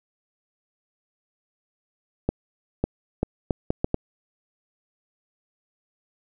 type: accelerating click train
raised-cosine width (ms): 2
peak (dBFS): -8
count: 7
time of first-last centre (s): 2.29-3.944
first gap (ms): 550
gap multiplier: 0.71
effects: none